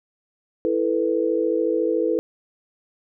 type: chord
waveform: sine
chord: E suspended fourth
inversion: none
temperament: equal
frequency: 329.6 / 440 / 493.9 Hz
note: E4 / A4 / B4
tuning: 0 / 0 / 0 cents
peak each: -23 dBFS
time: 0.65-2.19 s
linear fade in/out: 0 ms
effects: none